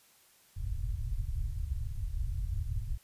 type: low-pass noise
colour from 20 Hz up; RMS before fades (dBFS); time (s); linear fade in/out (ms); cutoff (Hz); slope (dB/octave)
pink; -34; 0.56-2.98; 20; 120; 48
effects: white hiss -63 dBFS RMS until 3.03 s + resampled to 32000 Hz